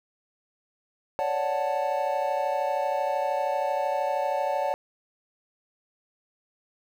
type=chord; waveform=triangle; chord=D major seventh; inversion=third; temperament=equal; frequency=554.4 / 587.3 / 740 / 880 Hz; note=C#5 / D5 / F#5 / A5; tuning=0 / 0 / 0 / 0 cents; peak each=-28 dBFS; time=1.19-4.74 s; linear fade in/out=0 ms; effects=9-bit